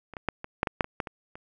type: clicks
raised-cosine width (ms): 0.5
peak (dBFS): -27 / -21 / -10 / -21 / -8 / -12 / -6 / -21 / -13 / -21 / -27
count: 11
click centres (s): 0.137 / 0.168 / 0.287 / 0.444 / 0.631 / 0.672 / 0.808 / 0.844 / 1.002 / 1.072 / 1.355
effects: none